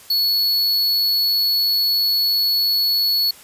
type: tone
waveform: square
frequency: 4397 Hz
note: C#8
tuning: 15 cents flat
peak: -16 dBFS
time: 0.1-3.31 s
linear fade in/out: 5 ms
effects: white hiss -44 dBFS RMS until 3.43 s + resampled to 32000 Hz